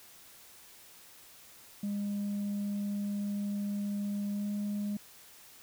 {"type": "tone with pitch glide", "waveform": "sine", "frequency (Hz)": [203.3, 205.5], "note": ["G#3", "G#3"], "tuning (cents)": [-37, -18], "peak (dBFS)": -29, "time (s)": [1.83, 4.97], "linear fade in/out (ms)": 5, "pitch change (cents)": 19, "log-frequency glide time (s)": [4.31, 4.49], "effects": ["tanh soft clip ceiling -30 dBFS", "white hiss -55 dBFS RMS until 5.62 s"]}